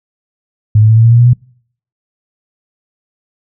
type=tone with pitch steps; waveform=sine; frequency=106.8 / 108.98 / 111.21 / 113.48 / 115.8 / 118.16 / 120.57 / 123.04 Hz; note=G#2 / A2 / A2 / A#2 / A#2 / A#2 / B2 / B2; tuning=+49 / -16 / +19 / -46 / -11 / +24 / -41 / -6 cents; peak=-3 dBFS; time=0.75-1.334 s; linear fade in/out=5 ms; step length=73 ms; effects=noise-tail reverb RT60 0.6 s tail -26 dB re dry